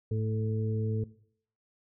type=harmonic tone with a mistuned harmonic; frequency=110 Hz; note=A2; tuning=in tune; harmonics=1 / 2 / 3 / 4; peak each=-28 / -38 / -46 / -36 dBFS; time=0.11-1.04 s; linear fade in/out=5 ms; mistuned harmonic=1; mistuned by=-34 cents; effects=noise-tail reverb RT60 0.6 s tail -18 dB re dry